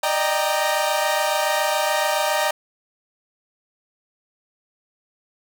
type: chord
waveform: sawtooth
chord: Eb major seventh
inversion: third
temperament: equal with one note detuned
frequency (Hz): 595.2 / 622.3 / 784 / 932.3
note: D5 / Eb5 / G5 / Bb5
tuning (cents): +23 / 0 / 0 / 0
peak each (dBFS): -21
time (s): 0.03-2.51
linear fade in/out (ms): 5
effects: none